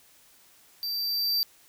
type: tone with level ramp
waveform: square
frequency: 4674 Hz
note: D8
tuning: 9 cents flat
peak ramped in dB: -30 to -23 dBFS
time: 0.83-1.43 s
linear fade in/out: 0 ms
effects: white hiss -58 dBFS RMS until 1.68 s